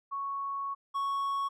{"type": "tone pair in turn", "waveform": ["sine", "triangle"], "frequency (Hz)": [1108.7, 1108.7], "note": ["C#6", "C#6"], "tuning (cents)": [0, 0], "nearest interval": "unison", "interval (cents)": 0, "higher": "neither", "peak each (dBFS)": [-32, -27], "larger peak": "second", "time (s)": [[0.11, 0.75], [0.94, 1.49]], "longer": "first", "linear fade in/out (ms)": 20, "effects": []}